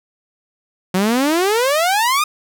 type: exponential sweep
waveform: sawtooth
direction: up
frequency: 179.1 to 1254 Hz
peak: -10 dBFS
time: 0.94-2.24 s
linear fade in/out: 5 ms
effects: none